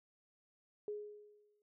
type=tone with exponential decay; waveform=sine; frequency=417.5 Hz; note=G#4; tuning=9 cents sharp; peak=-37 dBFS; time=0.88-1.62 s; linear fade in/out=1 ms; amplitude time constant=160 ms; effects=none